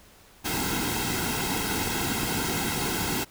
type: noise with comb filter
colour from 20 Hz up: pink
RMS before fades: -28 dBFS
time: 0.44-3.25 s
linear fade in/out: 20 ms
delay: 1.7 ms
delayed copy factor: -0.75
effects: pink hiss -54 dBFS RMS until 3.3 s